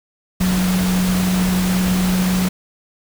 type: tone in noise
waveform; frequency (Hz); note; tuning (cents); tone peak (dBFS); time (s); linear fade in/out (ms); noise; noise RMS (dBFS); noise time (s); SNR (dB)
sine; 183.8; F#3; -11; -15; 0.4-2.49; 10; pink; -24; 0.4-2.49; +6
effects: none